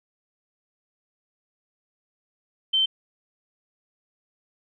sine tone, 3100 Hz, G7, 20 cents flat, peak -18 dBFS, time 2.73-2.86 s, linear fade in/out 10 ms, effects none

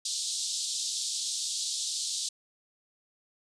pink band-pass noise, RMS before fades -33 dBFS, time 0.05-2.29 s, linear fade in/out 5 ms, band 3600 to 8900 Hz, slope 48 dB/octave, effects none

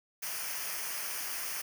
white noise with comb filter, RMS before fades -37 dBFS, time 0.22-1.62 s, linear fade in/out 10 ms, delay 0.26 ms, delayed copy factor -0.7, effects none

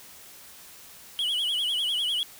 triangle tone with vibrato, 3122 Hz, G7, 8 cents flat, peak -23 dBFS, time 1.19-2.23 s, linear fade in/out 0 ms, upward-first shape sine, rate 10 Hz, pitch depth 130 cents each way, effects white hiss -48 dBFS RMS until 2.39 s

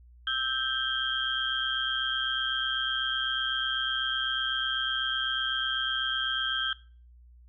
sine tone cluster, 1308 / 1571 / 3157 / 3285 Hz, E6 / G6 / G7 / G#7, -14 / +3 / +12 / -20 cents, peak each -36 / -31 / -30 / -33 dBFS, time 0.27-6.73 s, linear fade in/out 2 ms, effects noise-tail reverb RT60 0.4 s tail -20 dB re dry + added 60 Hz sine -51 dBFS peak until 7.48 s

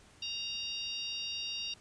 harmonic tone, 932.3 Hz, A#5, in tune, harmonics 3 / 4 / 5 / 6, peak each -39 / -41 / -43 / -45 dBFS, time 0.22-1.74 s, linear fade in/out 5 ms, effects pink hiss -60 dBFS RMS until 1.8 s + resampled to 22050 Hz

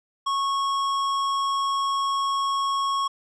triangle tone with tanh clipping, 1100 Hz, C#6, 14 cents flat, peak -24 dBFS, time 0.26-3.08 s, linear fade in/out 10 ms, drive 18 dB, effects resampled to 22050 Hz

